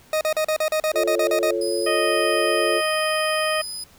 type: tone bursts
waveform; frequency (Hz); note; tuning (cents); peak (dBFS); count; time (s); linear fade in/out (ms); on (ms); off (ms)
40% pulse; 622.3; D#5; 0; -18; 12; 0.13-1.508; 2; 80; 38
type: chord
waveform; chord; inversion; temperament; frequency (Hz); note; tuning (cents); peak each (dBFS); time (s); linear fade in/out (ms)
sine; F augmented; none; equal; 349.2 / 440 / 554.4; F4 / A4 / C#5; 0 / 0 / 0; -25 / -25 / -26; 0.93-2.82; 50
type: tone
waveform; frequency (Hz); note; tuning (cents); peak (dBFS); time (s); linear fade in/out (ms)
25% pulse; 5000; D#8; +8; -25; 1.61-3.84; 5
type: harmonic tone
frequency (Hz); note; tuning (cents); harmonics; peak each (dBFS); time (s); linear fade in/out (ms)
622.3; D#5; 0; 1 / 2 / 3 / 4 / 5; -23 / -26 / -28 / -29 / -30; 1.86-3.62; 10
effects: pink hiss -52 dBFS RMS until 3.98 s